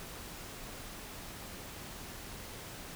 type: silence
effects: pink hiss -46 dBFS RMS until 2.95 s